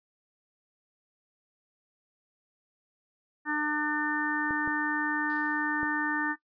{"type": "harmonic tone", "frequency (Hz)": 300, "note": "D4", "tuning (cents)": 37, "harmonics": [1, 3, 4, 5, 6], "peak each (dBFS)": [-32, -34, -37, -35, -31], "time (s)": [3.45, 6.36], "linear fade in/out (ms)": 50}
{"type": "clicks", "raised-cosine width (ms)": 2, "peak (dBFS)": -26, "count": 3, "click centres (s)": [4.508, 4.676, 5.831]}
{"type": "noise with exponential decay", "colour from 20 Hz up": "blue", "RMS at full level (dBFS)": -45, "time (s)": [5.3, 5.99], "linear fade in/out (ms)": 0, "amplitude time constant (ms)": 150}
{"effects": ["noise-tail reverb RT60 0.1 s tail -19 dB re dry", "resampled to 11025 Hz"]}